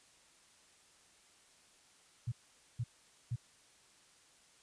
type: tone bursts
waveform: sine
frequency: 118.7 Hz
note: A#2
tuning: 32 cents sharp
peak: -33 dBFS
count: 3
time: 2.27-3.36 s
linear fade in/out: 10 ms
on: 50 ms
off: 470 ms
effects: white hiss -65 dBFS RMS until 4.62 s + resampled to 22050 Hz